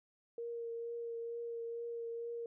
sine tone with vibrato, 466.2 Hz, A#4, in tune, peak -39 dBFS, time 0.38-2.46 s, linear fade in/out 2 ms, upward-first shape triangle, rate 2.2 Hz, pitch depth 17 cents each way, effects none

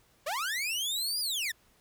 sawtooth linear two-way sweep, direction up then down, 529 to 4978 to 1693 Hz, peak -27 dBFS, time 0.26-1.52 s, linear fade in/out 10 ms, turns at 1.2 s, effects pink hiss -65 dBFS RMS until 1.8 s

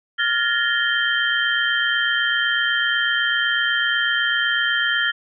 sine tone cluster, 1401 / 1715 / 1843 / 3142 Hz, F6 / A6 / A#6 / G7, +5 / -45 / -20 / +3 cents, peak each -23 dBFS, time 0.18-5.12 s, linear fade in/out 20 ms, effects none

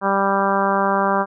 harmonic tone, 196.6 Hz, G3, 5 cents sharp, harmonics 1 / 2 / 3 / 4 / 5 / 6 / 7 / 8, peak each -24 / -25 / -23 / -23 / -22 / -23 / -27 / -28 dBFS, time 0.01-1.26 s, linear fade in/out 50 ms, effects none

